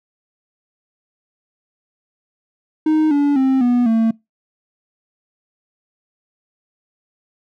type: tone with pitch steps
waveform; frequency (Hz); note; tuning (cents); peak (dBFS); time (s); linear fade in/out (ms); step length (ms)
triangle; 311.1 / 286.9 / 264.6 / 244.1 / 225.1; D#4 / D4 / C4 / B3 / A3; 0 / -40 / +20 / -20 / +40; -10; 2.86-4.11; 5; 250
effects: noise-tail reverb RT60 0.2 s tail -24 dB re dry